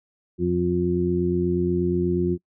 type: harmonic tone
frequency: 88.3 Hz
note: F2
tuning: 20 cents sharp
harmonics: 1 / 2 / 3 / 4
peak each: -29 / -24 / -30 / -22 dBFS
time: 0.38-2.38 s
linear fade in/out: 50 ms
effects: noise-tail reverb RT60 0.1 s tail -25 dB re dry